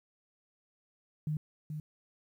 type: tone with echo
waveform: sine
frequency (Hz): 152.6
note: D#3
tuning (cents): -33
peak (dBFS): -30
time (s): 1.27-1.37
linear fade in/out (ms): 2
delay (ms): 430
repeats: 1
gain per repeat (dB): -6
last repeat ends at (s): 1.8
effects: 11-bit